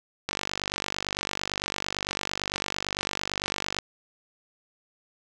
click train, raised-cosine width 0.2 ms, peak -10 dBFS, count 172, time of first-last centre 0.29-3.787 s, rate 48.9 Hz, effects none

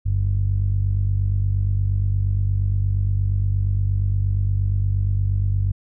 sawtooth tone with low-pass filter, 48.53 Hz, G1, 17 cents flat, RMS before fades -20 dBFS, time 0.05-5.72 s, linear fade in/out 10 ms, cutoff 100 Hz, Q 4, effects none

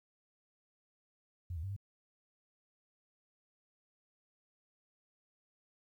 sine tone with pitch steps, 88.3 / 78.1 / 96.8 / 99.8 Hz, F2 / D#2 / G2 / G2, +20 / +7 / -21 / +32 cents, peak -37 dBFS, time 1.5-1.764 s, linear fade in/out 5 ms, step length 66 ms, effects 12-bit

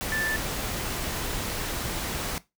sine tone in noise, 1760 Hz, A6, in tune, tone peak -26 dBFS, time 0.12-0.36 s, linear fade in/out 0 ms, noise pink, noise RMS -31 dBFS, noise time 0.01-2.38 s, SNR +2 dB, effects noise-tail reverb RT60 0.2 s tail -17 dB re dry

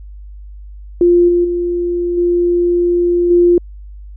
sine tone with level steps, 349.2 Hz, F4, in tune, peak -6 / -9 / -14 / -10 / -6 dBFS, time 1.01-3.58 s, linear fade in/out 2 ms, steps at 1.28 / 1.44 / 2.17 / 3.3 s, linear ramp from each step 10 ms, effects added 50 Hz sine -30 dBFS peak until 4.16 s

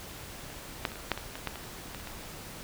clicks, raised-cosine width 0.3 ms, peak -11 / -27 / -28 / -10 / -20 / -22 / -15 / -23 / -28 / -24 / -29 / -25 dBFS, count 12, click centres 0.852 / 0.918 / 0.957 / 1.117 / 1.176 / 1.355 / 1.473 / 1.557 / 1.641 / 1.947 / 2 / 2.073 s, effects pink hiss -44 dBFS RMS until 2.63 s

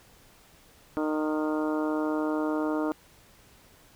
harmonic tone with a mistuned harmonic, 153.8 Hz, D#3, 20 cents flat, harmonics 2 / 3 / 4 / 5 / 6 / 7 / 8 / 9, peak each -27 / -34 / -34 / -42 / -38 / -42 / -40 / -42 dBFS, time 0.97-2.92 s, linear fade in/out 0 ms, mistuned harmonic 9, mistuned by +23 cents, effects pink hiss -57 dBFS RMS until 3.95 s

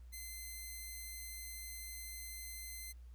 5% pulse tone, 2064 Hz, C7, 24 cents flat, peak -36 dBFS, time 0.12-2.93 s, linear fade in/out 20 ms, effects added 60 Hz sine -51 dBFS peak until 3.14 s + pink hiss -75 dBFS RMS until 3.14 s

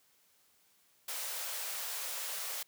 white high-pass noise, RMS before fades -39 dBFS, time 1.08-2.63 s, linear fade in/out 5 ms, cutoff 460 Hz, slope 48 dB/octave, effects white hiss -69 dBFS RMS until 2.67 s + high-pass 80 Hz 12 dB/octave

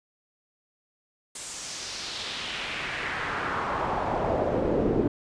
brown noise with band-pass filter sweep, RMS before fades -29 dBFS, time 1.35-5.08 s, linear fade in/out 5 ms, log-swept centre 8500 to 340 Hz, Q 1.9, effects resampled to 22050 Hz

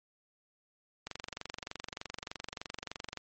click train, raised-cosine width 0.2 ms, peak -21 dBFS, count 50, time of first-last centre 1.07-3.173 s, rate 23.3 Hz, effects MP3 32 kbps

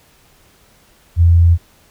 sine tone, 84.9 Hz, F2, 48 cents flat, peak -6 dBFS, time 1.16-1.58 s, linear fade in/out 50 ms, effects pink hiss -51 dBFS RMS until 1.9 s

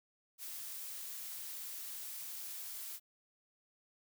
blue noise, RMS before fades -45 dBFS, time 0.38-3 s, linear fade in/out 50 ms, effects none

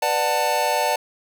square chord, B minor seventh, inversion none, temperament just, 493.9 / 592.7 / 740.8 / 889 Hz, B4 / D5 / F#5 / A5, 0 / +16 / +2 / +18 cents, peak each -29 / -25 / -26 / -23 dBFS, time 0.02-0.96 s, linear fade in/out 5 ms, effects none

